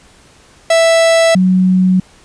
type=tone pair in turn; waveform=45% pulse / sine; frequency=660 / 185.21 Hz; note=E5 / F#3; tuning=+2 / +2 cents; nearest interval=octave + minor seventh; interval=2200 cents; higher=first; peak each=-7 dBFS; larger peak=neither; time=0.7-1.35 / 1.35-2 s; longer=neither; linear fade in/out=5 ms; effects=pink hiss -45 dBFS RMS until 2.24 s + resampled to 22050 Hz